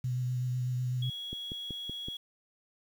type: tone with vibrato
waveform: sine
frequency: 125.6 Hz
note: B2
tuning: 30 cents sharp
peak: -29 dBFS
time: 0.04-1.1 s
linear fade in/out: 5 ms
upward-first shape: sine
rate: 8 Hz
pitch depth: 20 cents each way
type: tone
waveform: sine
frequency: 3331 Hz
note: G#7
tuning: 4 cents sharp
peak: -37 dBFS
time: 1.02-2.17 s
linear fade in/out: 5 ms
type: click train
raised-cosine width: 3 ms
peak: -27 dBFS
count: 5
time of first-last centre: 1.33-2.085 s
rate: 5.3 Hz
effects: 9-bit